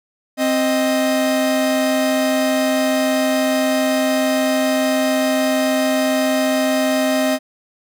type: tone pair together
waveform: 45% pulse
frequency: 262.3 / 622.3 Hz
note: C4 / D#5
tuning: +4 / 0 cents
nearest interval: octave + minor third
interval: 1496 cents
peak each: -18 dBFS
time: 0.37-7.39 s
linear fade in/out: 50 ms
effects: none